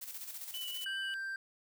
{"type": "noise with tremolo", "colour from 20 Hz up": "blue", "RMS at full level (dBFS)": -43, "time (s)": [0.01, 0.85], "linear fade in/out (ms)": 10, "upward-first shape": "square", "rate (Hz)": 15, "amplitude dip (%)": 50}
{"type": "tone with vibrato", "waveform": "triangle", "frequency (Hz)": 2972, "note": "F#7", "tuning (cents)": 7, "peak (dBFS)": -38, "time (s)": [0.54, 1.14], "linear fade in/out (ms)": 0, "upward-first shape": "sine", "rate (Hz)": 5, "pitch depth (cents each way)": 16}
{"type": "tone", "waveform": "triangle", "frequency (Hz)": 1573, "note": "G6", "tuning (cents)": 6, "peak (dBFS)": -35, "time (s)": [0.86, 1.36], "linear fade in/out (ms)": 2}
{"effects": []}